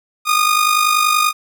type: tone with amplitude modulation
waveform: sawtooth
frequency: 1229 Hz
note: D#6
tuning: 22 cents flat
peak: -6 dBFS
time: 0.25-1.33 s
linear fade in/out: 50 ms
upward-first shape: sine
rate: 50.4 Hz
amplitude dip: 60%
effects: none